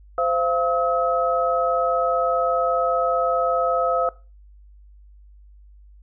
sine tone cluster, 518 / 683 / 1282 Hz, C5 / F5 / E6, -17 / -39 / -49 cents, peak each -23 dBFS, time 0.18-4.09 s, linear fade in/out 2 ms, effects noise-tail reverb RT60 0.3 s tail -19 dB re dry + added 50 Hz sine -45 dBFS peak until 6.02 s

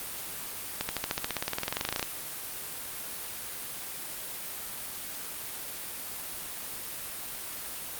accelerating click train, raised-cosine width 0.2 ms, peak -11 dBFS, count 24, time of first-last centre 0.81-2.028 s, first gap 80 ms, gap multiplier 0.96, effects white hiss -38 dBFS RMS until 7.99 s + Opus 32 kbps

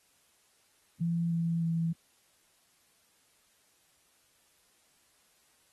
sine tone with pitch steps, 168.9 / 167.15 / 165.42 Hz, E3 / E3 / E3, +42 / +24 / +6 cents, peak -27 dBFS, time 1-1.93 s, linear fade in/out 10 ms, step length 310 ms, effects white hiss -68 dBFS RMS until 5.72 s + AAC 32 kbps

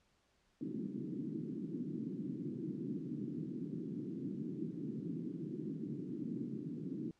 white band-pass noise, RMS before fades -42 dBFS, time 0.61-7.11 s, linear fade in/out 2 ms, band 140 to 340 Hz, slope 48 dB/octave, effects pink hiss -75 dBFS RMS until 7.19 s + low-pass 7000 Hz 12 dB/octave

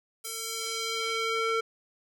square tone with band-pass filter sweep, 451.3 Hz, A4, 44 cents sharp, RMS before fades -31 dBFS, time 0.24-1.61 s, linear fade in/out 10 ms, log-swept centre 11000 to 1400 Hz, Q 0.85, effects none

